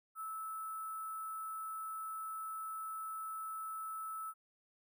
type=tone with sample-and-hold; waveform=sine; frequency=1310 Hz; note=E6; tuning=11 cents flat; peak=-40 dBFS; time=0.15-4.34 s; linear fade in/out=50 ms; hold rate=11025 Hz; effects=none